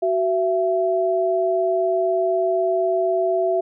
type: tone pair together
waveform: sine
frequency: 377 / 669 Hz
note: F#4 / E5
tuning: +32 / +25 cents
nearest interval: minor seventh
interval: 993 cents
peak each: -21 / -19 dBFS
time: 0.02-3.61 s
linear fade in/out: 10 ms
effects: none